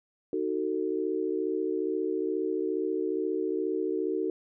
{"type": "chord", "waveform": "sine", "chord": "D# diminished", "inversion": "none", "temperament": "just", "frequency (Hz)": [311.1, 373.4, 448], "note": ["D#4", "F#4", "A4"], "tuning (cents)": [0, 16, 31], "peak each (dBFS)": [-32, -30, -32], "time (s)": [0.33, 4.3], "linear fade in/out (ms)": 2, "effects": []}